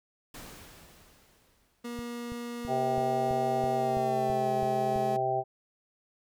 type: noise with exponential decay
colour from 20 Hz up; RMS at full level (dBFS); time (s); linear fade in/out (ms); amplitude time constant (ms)
pink; -44; 0.34-2.46; 5; 460
type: tone with pitch glide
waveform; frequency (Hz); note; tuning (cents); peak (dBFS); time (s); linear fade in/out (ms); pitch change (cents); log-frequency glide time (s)
30% pulse; 238.5 to 213.7; A#3 to G#3; +40 to +50; -33; 1.84-5.17; 10; -190; 3.74-4.5
type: click train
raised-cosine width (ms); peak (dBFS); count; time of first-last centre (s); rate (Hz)
5; -29; 10; 1.99-4.96; 3.03
type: harmonic tone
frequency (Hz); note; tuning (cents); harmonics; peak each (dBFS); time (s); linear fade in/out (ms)
130.1; C3; -9; 1 / 3 / 4 / 5 / 6; -38 / -33 / -40 / -31 / -29; 2.67-5.44; 50
effects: none